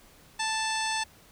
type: harmonic tone with a mistuned harmonic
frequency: 881 Hz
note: A5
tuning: 2 cents sharp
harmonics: 1 / 2 / 3 / 4 / 5 / 6 / 7 / 9 / 10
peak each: -31 / -34 / -36 / -37 / -38 / -39 / -39 / -41 / -41 dBFS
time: 0.39-1.04 s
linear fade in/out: 10 ms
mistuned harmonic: 10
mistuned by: -22 cents
effects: pink hiss -56 dBFS RMS until 1.31 s